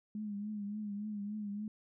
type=tone with vibrato; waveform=sine; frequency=207.7 Hz; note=G#3; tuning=in tune; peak=-37 dBFS; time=0.15-1.68 s; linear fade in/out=2 ms; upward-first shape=triangle; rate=3.5 Hz; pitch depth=66 cents each way; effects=none